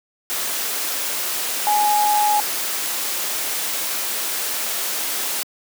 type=tone in noise; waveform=sine; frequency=836 Hz; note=G#5; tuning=11 cents sharp; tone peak=-15 dBFS; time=1.67-2.4 s; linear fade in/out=0 ms; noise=white; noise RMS=-24 dBFS; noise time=0.3-5.43 s; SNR=+6 dB; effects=high-pass 300 Hz 12 dB/octave